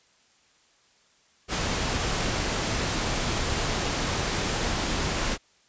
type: noise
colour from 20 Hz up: pink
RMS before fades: -27 dBFS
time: 1.48-5.38 s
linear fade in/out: 50 ms
effects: white hiss -62 dBFS RMS until 5.68 s + resampled to 16000 Hz